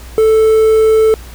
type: tone with quantisation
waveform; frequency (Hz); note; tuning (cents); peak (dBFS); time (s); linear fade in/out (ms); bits
triangle; 440; A4; 0; -4; 0.18-1.14; 0; 5
effects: added 60 Hz sine -30 dBFS peak until 1.34 s + pink hiss -37 dBFS RMS until 1.34 s